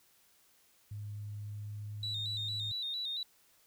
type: tone with pitch glide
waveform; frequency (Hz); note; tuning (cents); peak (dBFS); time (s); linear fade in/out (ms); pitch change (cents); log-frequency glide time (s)
sine; 103.83 to 105.4; G#2 to G#2; 0 to +26; -39; 0.91-2.72; 5; +26; 1.37-2.57
type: tone with vibrato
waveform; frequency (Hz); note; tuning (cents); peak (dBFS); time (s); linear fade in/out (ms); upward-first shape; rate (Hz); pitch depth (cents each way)
sine; 3806; A#7; +35; -34; 2.03-3.23; 2; square; 4.4; 58
effects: tanh soft clip ceiling -29 dBFS + white hiss -67 dBFS RMS until 3.66 s